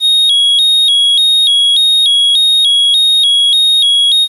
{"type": "tone with vibrato", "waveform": "triangle", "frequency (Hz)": 3520, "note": "A7", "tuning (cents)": 0, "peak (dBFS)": -5, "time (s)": [0, 4.28], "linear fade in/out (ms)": 50, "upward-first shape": "square", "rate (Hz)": 1.7, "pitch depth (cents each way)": 100, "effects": ["resampled to 32000 Hz", "7-bit"]}